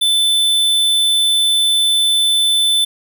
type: tone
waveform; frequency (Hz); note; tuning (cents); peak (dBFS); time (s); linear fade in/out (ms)
square; 3520; A7; 0; -12; 0.01-2.85; 10
effects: none